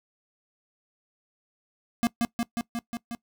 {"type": "tone with echo", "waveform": "square", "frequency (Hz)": 234.8, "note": "A#3", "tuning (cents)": 13, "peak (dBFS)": -21, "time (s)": [2.03, 2.07], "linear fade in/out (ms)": 0, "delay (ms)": 180, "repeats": 6, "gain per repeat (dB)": -2, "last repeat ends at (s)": 3.15, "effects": ["noise-tail reverb RT60 0.1 s tail -21 dB re dry"]}